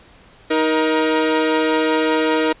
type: tone pair together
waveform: sawtooth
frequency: 313.8 / 473.3 Hz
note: D#4 / A#4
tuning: +15 / +26 cents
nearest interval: perfect fifth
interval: 711 cents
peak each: -14 dBFS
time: 0.5-2.53 s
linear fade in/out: 10 ms
effects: pink hiss -48 dBFS RMS until 2.6 s + resampled to 8000 Hz